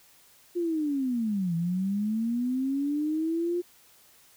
sine linear two-way sweep, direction down then up, 355.6 to 164.6 to 355.6 Hz, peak -25 dBFS, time 0.55-3.62 s, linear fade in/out 20 ms, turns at 1.55 s, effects white hiss -58 dBFS RMS until 4.36 s

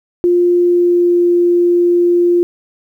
sine tone with pitch glide, 351.7 to 349.3 Hz, F4 to F4, +12 to 0 cents, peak -8 dBFS, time 0.24-2.43 s, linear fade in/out 0 ms, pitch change -12 cents, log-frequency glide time 0.56-1.26 s, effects 8-bit

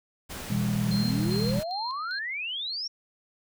pink noise, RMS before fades -38 dBFS, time 0.29-1.64 s, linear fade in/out 20 ms
sine chord, E major, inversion second, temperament equal with one note detuned, 123.47 / 164.81 / 202.7 Hz, B2 / E3 / G#3, 0 / 0 / -42 cents, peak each -29 / -31 / -27 dBFS, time 0.5-1.6 s, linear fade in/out 5 ms
sine exponential sweep, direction up, 165.4 to 5650 Hz, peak -30 dBFS, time 0.86-2.88 s, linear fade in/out 10 ms
sine tone with tremolo, 4186 Hz, C8, in tune, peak -33 dBFS, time 0.91-2.19 s, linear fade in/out 5 ms, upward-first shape square, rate 2.5 Hz, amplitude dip 70%
effects none

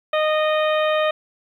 harmonic tone, 617 Hz, D#5, 15 cents flat, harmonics 1 / 2 / 3 / 4 / 5 / 6, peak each -18 / -24 / -28 / -30 / -32 / -34 dBFS, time 0.13-1.11 s, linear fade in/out 5 ms, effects 9-bit

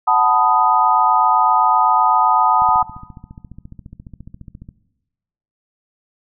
sine chord, B dominant seventh, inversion second, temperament equal, 740 / 880 / 987.8 / 1244.5 Hz, F#5 / A5 / B5 / D#6, 0 / 0 / 0 / 0 cents, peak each -18 / -15 / -18 / -16 dBFS, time 0.07-2.83 s, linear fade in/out 10 ms
click train, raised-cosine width 5 ms, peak -23 dBFS, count 31, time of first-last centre 2.62-4.689 s, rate 14.5 Hz
effects noise-tail reverb RT60 1.0 s tail -18 dB re dry

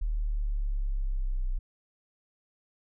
sine exponential sweep, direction down, 38.73 to 30.87 Hz, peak -26 dBFS, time 0.01-1.59 s, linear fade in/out 10 ms, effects none

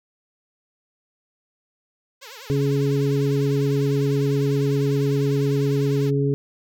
5% pulse tone with vibrato, 483.3 Hz, B4, 38 cents flat, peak -27 dBFS, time 2.21-6.11 s, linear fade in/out 20 ms, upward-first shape triangle, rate 10 Hz, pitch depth 280 cents each way
harmonic tone, 140 Hz, C#3, 18 cents sharp, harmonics 1 / 2 / 3, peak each -20 / -25 / -23 dBFS, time 2.5-6.34 s, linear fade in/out 0 ms
effects none

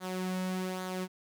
sawtooth tone with flanger, 185 Hz, F#3, in tune, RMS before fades -35 dBFS, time 0-1.08 s, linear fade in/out 50 ms, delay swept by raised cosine 0.37 to 2.57 ms, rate 1.2 Hz, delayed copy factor -0.5, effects none

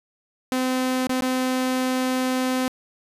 sawtooth tone with dropouts, 256.8 Hz, C4, 32 cents flat, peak -17 dBFS, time 0.52-2.68 s, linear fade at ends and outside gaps 1 ms, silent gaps 1.071-1.094 / 1.208-1.222 s, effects resampled to 32000 Hz

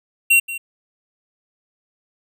square tone with echo, 2744 Hz, F7, 31 cents flat, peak -11 dBFS, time 0.3-0.4 s, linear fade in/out 10 ms, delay 180 ms, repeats 1, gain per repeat -15 dB, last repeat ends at 0.58 s, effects none

